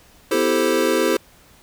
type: chord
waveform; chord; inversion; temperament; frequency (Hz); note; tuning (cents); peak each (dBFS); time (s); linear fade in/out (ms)
square; A minor seventh; second; equal; 329.6 / 392 / 440 / 523.3; E4 / G4 / A4 / C5; 0 / 0 / 0 / 0; -23; 0.31-1.17; 5
type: tone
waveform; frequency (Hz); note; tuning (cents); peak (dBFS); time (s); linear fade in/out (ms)
triangle; 250.8; B3; +27; -24; 0.34-1.16; 5
effects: pink hiss -51 dBFS RMS until 1.62 s